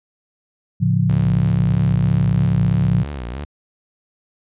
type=chord; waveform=sine; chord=A augmented; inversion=none; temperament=equal with one note detuned; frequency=110 / 139.72 / 174.61 Hz; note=A2 / C#3 / E#3; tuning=0 / +14 / 0 cents; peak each=-18 dBFS; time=0.8-3.04 s; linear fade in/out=20 ms
type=tone with vibrato; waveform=sawtooth; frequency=65.41 Hz; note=C2; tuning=in tune; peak=-22 dBFS; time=1.09-3.45 s; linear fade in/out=5 ms; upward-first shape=sine; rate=3.1 Hz; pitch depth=210 cents each way
effects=resampled to 8000 Hz